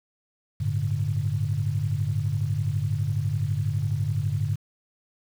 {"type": "chord", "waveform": "sine", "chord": "G suspended second", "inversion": "none", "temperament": "equal with one note detuned", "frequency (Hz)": [98, 110, 144.64], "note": ["G2", "A2", "D3"], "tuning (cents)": [0, 0, -26], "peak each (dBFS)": -27, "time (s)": [0.6, 4.56], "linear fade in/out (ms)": 10, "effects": ["tanh soft clip ceiling -13 dBFS", "8-bit"]}